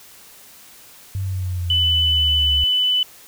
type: exponential sweep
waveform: sine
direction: down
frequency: 97.8 to 70.8 Hz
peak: -21 dBFS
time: 1.15-2.64 s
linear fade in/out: 0 ms
type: tone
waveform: sine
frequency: 2997 Hz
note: F#7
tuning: 22 cents sharp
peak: -15 dBFS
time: 1.7-3.03 s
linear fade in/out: 2 ms
effects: white hiss -45 dBFS RMS until 3.27 s